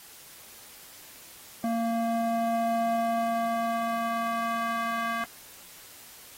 square tone with band-pass filter sweep, 230 Hz, A#3, 23 cents flat, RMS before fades -28 dBFS, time 1.64-5.24 s, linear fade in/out 0 ms, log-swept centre 480 to 1400 Hz, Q 2.1, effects white hiss -49 dBFS RMS until 6.37 s + AAC 48 kbps

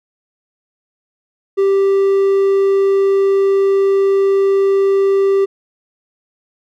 triangle tone, 392 Hz, G4, in tune, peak -8 dBFS, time 1.57-5.46 s, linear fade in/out 20 ms, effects none

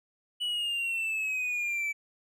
triangle exponential sweep, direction down, 2960 to 2300 Hz, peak -27 dBFS, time 0.4-1.93 s, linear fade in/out 20 ms, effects none

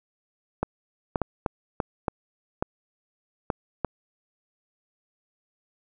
clicks, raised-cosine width 1 ms, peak -10 dBFS, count 9, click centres 0.63 / 1.158 / 1.217 / 1.462 / 1.802 / 2.082 / 2.625 / 3.502 / 3.847 s, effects none

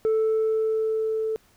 sine tone with level ramp, 440 Hz, A4, in tune, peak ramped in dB -16 to -23 dBFS, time 0.05-1.36 s, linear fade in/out 0 ms, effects tanh soft clip ceiling -18 dBFS + pink hiss -60 dBFS RMS until 1.56 s

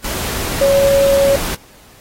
sine tone in noise, 554.4 Hz, C#5, in tune, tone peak -9 dBFS, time 0.61-1.36 s, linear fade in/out 5 ms, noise pink, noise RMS -22 dBFS, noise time 0.04-1.55 s, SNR +10 dB, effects pink hiss -45 dBFS RMS until 2 s + AAC 48 kbps

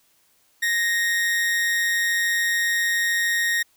40% pulse tone with amplitude modulation, 1862 Hz, A#6, 2 cents flat, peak -17 dBFS, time 0.62-3.63 s, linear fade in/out 10 ms, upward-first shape sine, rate 187 Hz, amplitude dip 40%, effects white hiss -62 dBFS RMS until 3.76 s

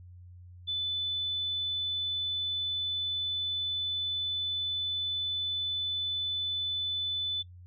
sine tone, 3500 Hz, A7, 10 cents flat, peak -29 dBFS, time 0.67-7.43 s, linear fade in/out 20 ms, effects noise-tail reverb RT60 0.1 s tail -19 dB re dry + added 89 Hz sine -47 dBFS peak until 7.66 s

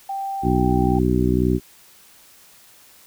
sine tone, 784 Hz, G5, in tune, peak -24 dBFS, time 0.09-0.99 s, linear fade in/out 5 ms
harmonic tone, 62 Hz, B1, 7 cents sharp, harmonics 1 / 2 / 3 / 4 / 5 / 6, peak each -23 / -23 / -23 / -23 / -23 / -23 dBFS, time 0.42-1.6 s, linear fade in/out 50 ms
effects white hiss -50 dBFS RMS until 3.06 s

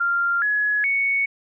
sine tone with pitch steps, 1391 / 1687 / 2221 Hz, F6 / G#6 / C#7, -7 / +27 / +3 cents, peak -18 dBFS, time 0-1.26 s, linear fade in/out 10 ms, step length 420 ms, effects none

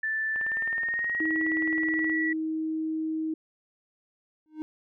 sine tone with pitch glide, 1762 to 1943.8 Hz, A6 to B6, +2 to -28 cents, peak -26 dBFS, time 0.03-2.33 s, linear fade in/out 5 ms, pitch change +170 cents, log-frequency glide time 0.35-1.46 s
click train, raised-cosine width 0.5 ms, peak -27 dBFS, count 34, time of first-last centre 0.36-2.097 s, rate 19 Hz
sine tone, 316.6 Hz, D#4, 30 cents sharp, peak -27 dBFS, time 1.2-3.34 s, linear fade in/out 5 ms
triangle tone with exponential growth, 310 Hz, D#4, 6 cents flat, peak -26 dBFS, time 4.46-4.62 s, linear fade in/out 0 ms, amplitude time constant 33 ms
effects none

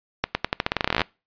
accelerating click train, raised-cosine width 0.3 ms, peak -4 dBFS, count 19, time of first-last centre 0.24-1.017 s, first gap 110 ms, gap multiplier 0.87, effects noise-tail reverb RT60 0.3 s tail -25 dB re dry + resampled to 11025 Hz

